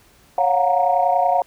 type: chord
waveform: sine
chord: Gb major seventh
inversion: second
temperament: equal with one note detuned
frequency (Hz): 554.4 / 709.4 / 740 / 932.3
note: Db5 / F5 / Gb5 / Bb5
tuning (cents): 0 / +27 / 0 / 0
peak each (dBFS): -22 / -17 / -20 / -22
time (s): 0.38-1.42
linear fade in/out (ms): 2
effects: tanh soft clip ceiling -4 dBFS + pink hiss -53 dBFS RMS until 1.46 s